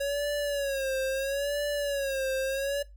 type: tone with vibrato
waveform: square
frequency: 555 Hz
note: C#5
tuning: 2 cents sharp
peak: -28 dBFS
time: 0-2.83 s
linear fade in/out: 10 ms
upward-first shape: sine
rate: 0.75 Hz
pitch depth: 85 cents each way
effects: noise-tail reverb RT60 0.2 s tail -19 dB re dry + added 50 Hz sine -47 dBFS peak until 2.96 s